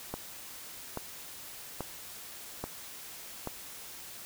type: click train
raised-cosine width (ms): 1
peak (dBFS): -20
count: 5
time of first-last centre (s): 0.14-3.473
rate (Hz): 1.2
effects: white hiss -46 dBFS RMS until 4.25 s